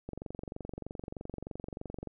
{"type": "click train", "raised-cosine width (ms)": 2, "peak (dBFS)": -26, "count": 47, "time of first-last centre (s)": [0.09, 2.073], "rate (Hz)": 23.2, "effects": []}